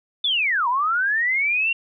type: linear two-way sweep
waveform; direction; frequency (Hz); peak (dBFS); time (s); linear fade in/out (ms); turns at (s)
sine; down then up; 3571 to 932.3 to 2774; -18; 0.24-1.73; 5; 0.68
effects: none